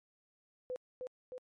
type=tone with echo; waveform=sine; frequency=505 Hz; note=B4; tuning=39 cents sharp; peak=-36 dBFS; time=0.7-0.76 s; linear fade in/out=0 ms; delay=310 ms; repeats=2; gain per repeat=-3 dB; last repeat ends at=1.38 s; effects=MP3 48 kbps